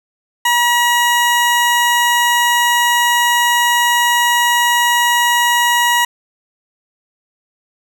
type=tone; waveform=20% pulse; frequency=960 Hz; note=B5; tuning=49 cents flat; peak=-6 dBFS; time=0.45-6.05 s; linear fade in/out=5 ms; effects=none